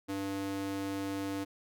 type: tone with high-pass filter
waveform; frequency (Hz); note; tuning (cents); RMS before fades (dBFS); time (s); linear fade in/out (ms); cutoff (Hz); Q
square; 98; G2; 0; -36; 0.08-1.45; 20; 240; 2.2
effects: none